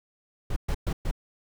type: noise bursts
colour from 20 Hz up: brown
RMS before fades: -26 dBFS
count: 4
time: 0.5-1.112 s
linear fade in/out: 5 ms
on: 63 ms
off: 120 ms
effects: none